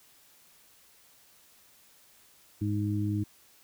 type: harmonic tone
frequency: 103.83 Hz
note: G#2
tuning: in tune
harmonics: 1 / 2 / 3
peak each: -29 / -34 / -32 dBFS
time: 2.61-3.24 s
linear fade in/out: 10 ms
effects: white hiss -60 dBFS RMS until 3.63 s